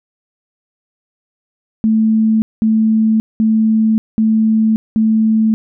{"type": "tone bursts", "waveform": "sine", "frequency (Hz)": 220, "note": "A3", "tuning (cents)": 0, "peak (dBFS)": -9, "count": 5, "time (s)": [1.84, 5.54], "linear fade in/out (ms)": 0, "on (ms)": 580, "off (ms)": 200, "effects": []}